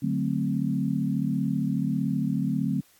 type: chord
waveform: sine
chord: D dominant seventh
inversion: none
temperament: equal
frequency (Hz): 146.83 / 185 / 220 / 261.6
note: D3 / F#3 / A3 / C4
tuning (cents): 0 / 0 / 0 / 0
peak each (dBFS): -29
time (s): 0.02-2.81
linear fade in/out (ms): 10
effects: white hiss -60 dBFS RMS until 2.99 s + AAC 64 kbps